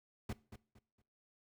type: noise with echo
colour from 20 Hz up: brown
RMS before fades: -40 dBFS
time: 0.29-0.33 s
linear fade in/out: 5 ms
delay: 230 ms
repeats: 3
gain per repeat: -11 dB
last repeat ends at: 1.02 s
effects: noise-tail reverb RT60 0.4 s tail -20 dB re dry